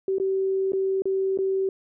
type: tone with dropouts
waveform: sine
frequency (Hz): 384.2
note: G4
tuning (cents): -35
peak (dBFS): -21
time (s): 0.08-1.69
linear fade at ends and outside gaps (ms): 2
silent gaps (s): 0.184-0.199 / 0.721-0.733 / 1.021-1.055 / 1.375-1.387
effects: none